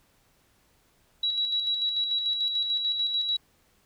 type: tone with tremolo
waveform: sine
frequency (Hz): 3897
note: B7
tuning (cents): -24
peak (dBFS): -23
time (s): 1.23-3.37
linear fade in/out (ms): 5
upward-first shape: square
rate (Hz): 6.8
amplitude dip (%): 40
effects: pink hiss -65 dBFS RMS until 3.85 s